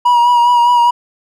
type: tone with vibrato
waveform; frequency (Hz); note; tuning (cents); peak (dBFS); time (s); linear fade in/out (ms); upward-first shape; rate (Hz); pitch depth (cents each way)
triangle; 962; B5; -46; -5; 0.05-0.91; 10; sine; 4.9; 29
effects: none